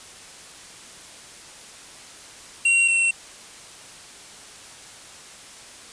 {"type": "tone pair in turn", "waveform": "square", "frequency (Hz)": [2745, 2717], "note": ["F7", "F7"], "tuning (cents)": [-31, -48], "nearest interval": "unison", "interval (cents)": 17, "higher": "first", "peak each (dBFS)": [-16, -18], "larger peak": "first", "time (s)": [[2.65, 2.88], [2.88, 3.11]], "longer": "neither", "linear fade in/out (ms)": 5, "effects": ["white hiss -43 dBFS RMS until 5.92 s", "resampled to 22050 Hz"]}